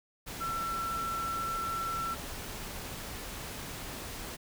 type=tone in noise; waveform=sine; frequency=1343 Hz; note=E6; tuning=32 cents sharp; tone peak=-32 dBFS; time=0.4-2.15 s; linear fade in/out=20 ms; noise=pink; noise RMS=-41 dBFS; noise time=0.26-4.37 s; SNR=+6 dB; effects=none